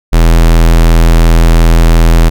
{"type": "tone", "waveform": "square", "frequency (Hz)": 41.41, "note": "E1", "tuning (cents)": 9, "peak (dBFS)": -3, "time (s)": [0.12, 2.3], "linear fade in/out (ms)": 20, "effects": []}